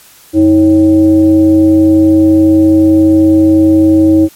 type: tone with frequency modulation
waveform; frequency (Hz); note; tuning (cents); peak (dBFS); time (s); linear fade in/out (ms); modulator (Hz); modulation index
sine; 319.1; D#4; +44; -3; 0.33-4.29; 50; 230; 0.46
effects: white hiss -40 dBFS RMS until 4.35 s + MP3 64 kbps